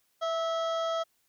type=harmonic tone with a mistuned harmonic; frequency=652 Hz; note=E5; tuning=19 cents flat; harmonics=1 / 2 / 3 / 5 / 6 / 7 / 8 / 9 / 10; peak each=-29 / -33 / -48 / -41 / -53 / -55 / -53 / -57 / -55 dBFS; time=0.21-1.04 s; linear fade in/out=20 ms; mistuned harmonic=1; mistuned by=+19 cents; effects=white hiss -72 dBFS RMS until 1.28 s